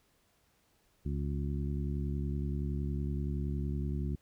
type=harmonic tone with a mistuned harmonic; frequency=70.7 Hz; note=C#2; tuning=35 cents sharp; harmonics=1 / 2 / 3 / 4 / 5; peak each=-34 / -36 / -40 / -45 / -46 dBFS; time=1.05-4.16 s; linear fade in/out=10 ms; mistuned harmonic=5; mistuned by=+22 cents; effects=pink hiss -71 dBFS RMS until 4.21 s